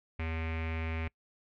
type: tone with low-pass filter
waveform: square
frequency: 81 Hz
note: E2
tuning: 30 cents flat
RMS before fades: -35 dBFS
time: 0.19-1.08 s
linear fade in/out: 5 ms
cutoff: 2300 Hz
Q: 5
effects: noise-tail reverb RT60 0.1 s tail -25 dB re dry